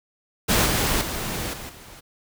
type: noise with level steps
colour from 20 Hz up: pink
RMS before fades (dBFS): -19 / -22 / -29 / -36 / -44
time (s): 0.48-2.01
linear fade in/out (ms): 20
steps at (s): 0.66 / 1.01 / 1.53 / 1.69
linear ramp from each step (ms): 5
effects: none